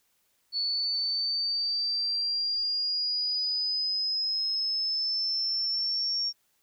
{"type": "exponential sweep", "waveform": "sine", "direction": "up", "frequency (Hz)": [4436, 5530], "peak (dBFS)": -26, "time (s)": [0.52, 6.33], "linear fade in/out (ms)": 50, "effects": ["white hiss -71 dBFS RMS until 6.62 s"]}